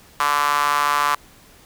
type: tone with high-pass filter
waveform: sawtooth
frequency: 145.6 Hz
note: D3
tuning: 15 cents flat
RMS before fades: -19 dBFS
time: 0.2-1.15 s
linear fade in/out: 0 ms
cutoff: 1100 Hz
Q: 5
effects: pink hiss -49 dBFS RMS until 1.65 s